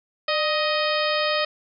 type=harmonic tone with a mistuned harmonic; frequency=625 Hz; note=D#5; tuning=8 cents sharp; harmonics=1 / 2 / 3 / 4 / 5 / 6 / 7 / 8; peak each=-24 / -27 / -29 / -30 / -31 / -32 / -32 / -33 dBFS; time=0.28-1.45 s; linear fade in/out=5 ms; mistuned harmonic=1; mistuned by=-66 cents; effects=none